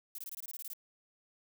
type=noise bursts; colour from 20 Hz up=violet; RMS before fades=-43 dBFS; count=11; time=0.15-0.734 s; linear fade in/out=2 ms; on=34 ms; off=21 ms; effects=none